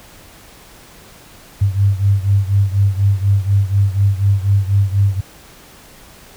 sine beating tone pair, 98 / 102.1 Hz, G2 / G#2, 0 / -29 cents, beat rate 4.1 Hz, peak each -13 / -16 dBFS, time 1.61-5.21 s, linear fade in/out 10 ms, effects pink hiss -42 dBFS RMS until 6.36 s

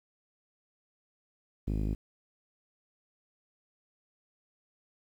sawtooth tone with low-pass filter, 52.2 Hz, G#1, 10 cents sharp, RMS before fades -31 dBFS, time 1.67-1.95 s, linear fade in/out 10 ms, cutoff 290 Hz, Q 1.5, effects 10-bit

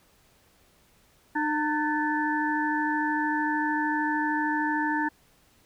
harmonic tone with a mistuned harmonic, 302.2 Hz, D4, 50 cents sharp, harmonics 1 / 3 / 5 / 6, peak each -28 / -28 / -35 / -30 dBFS, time 1.35-5.09 s, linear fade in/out 10 ms, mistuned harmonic 6, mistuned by -62 cents, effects pink hiss -62 dBFS RMS until 5.65 s

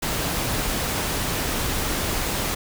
pink noise, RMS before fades -25 dBFS, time 0.02-2.55 s, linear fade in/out 10 ms, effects none

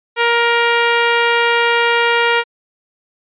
10% pulse tone, 470 Hz, A#4, 14 cents sharp, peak -3 dBFS, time 0.16-2.44 s, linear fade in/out 50 ms, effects resampled to 8000 Hz

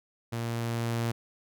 sawtooth tone with level ramp, 116.54 Hz, A#2, in tune, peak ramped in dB -27 to -23 dBFS, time 0.32-1.12 s, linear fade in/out 10 ms, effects none

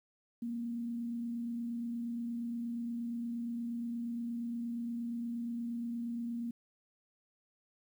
sine tone with frequency modulation, 235.2 Hz, A#3, 16 cents sharp, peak -35 dBFS, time 0.42-6.51 s, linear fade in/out 5 ms, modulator 28.5 Hz, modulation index 0.2, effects 11-bit

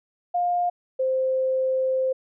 sine tone pair in turn, 707 / 521.9 Hz, F5 / C5, +21 / -4 cents, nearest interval perfect fourth, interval 525 cents, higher first, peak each -20 dBFS, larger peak neither, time 0.34-0.7 / 0.99-2.13 s, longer second, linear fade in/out 10 ms, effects none

